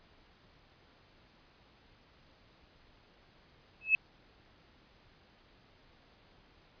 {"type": "tone with exponential growth", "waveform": "sine", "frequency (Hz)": 2594, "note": "E7", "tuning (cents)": -28, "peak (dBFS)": -18, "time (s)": [3.81, 3.95], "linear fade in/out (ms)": 1, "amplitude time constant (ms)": 30, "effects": ["pink hiss -63 dBFS RMS until 6.8 s", "resampled to 11025 Hz"]}